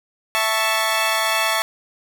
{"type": "chord", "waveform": "15% pulse", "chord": "A major", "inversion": "second", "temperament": "equal", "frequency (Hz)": [659.3, 880, 1108.7], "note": ["E5", "A5", "C#6"], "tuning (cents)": [0, 0, 0], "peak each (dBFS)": -16, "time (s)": [0.35, 1.62], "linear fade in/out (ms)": 0, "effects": []}